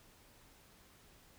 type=silence; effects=pink hiss -63 dBFS RMS until 1.38 s